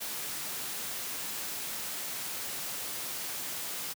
white noise, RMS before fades -37 dBFS, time 0-3.94 s, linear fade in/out 20 ms, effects high-pass 100 Hz 12 dB/octave

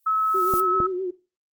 violet noise with exponential growth, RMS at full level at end -28 dBFS, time 0-0.6 s, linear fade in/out 1 ms, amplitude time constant 130 ms
sine tone, 1293 Hz, E6, 34 cents flat, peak -19 dBFS, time 0.06-0.87 s, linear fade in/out 10 ms
sine tone with vibrato, 370 Hz, F#4, in tune, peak -24 dBFS, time 0.34-1.11 s, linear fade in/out 10 ms, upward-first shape sine, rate 7.7 Hz, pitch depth 62 cents each way
clicks, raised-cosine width 2 ms, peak -14 dBFS, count 2, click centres 0.538 / 0.803 s
effects noise-tail reverb RT60 0.3 s tail -18 dB re dry + Opus 24 kbps

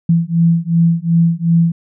sine beating tone pair, 166.2 / 168.9 Hz, E3 / E3, +15 / +42 cents, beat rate 2.7 Hz, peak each -13 dBFS, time 0.09-1.72 s, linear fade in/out 5 ms, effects none

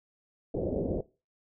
white low-pass noise, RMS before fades -31 dBFS, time 0.54-1.01 s, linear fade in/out 5 ms, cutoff 590 Hz, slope 48 dB/octave, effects noise-tail reverb RT60 0.3 s tail -20 dB re dry

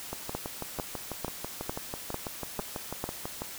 two click trains, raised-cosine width 1 ms, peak -20 / -17 dBFS, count 21 / 7, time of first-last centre 0.13-3.419 / 0.35-3.041 s, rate 6.08 / 2.23 Hz, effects white hiss -42 dBFS RMS until 3.58 s

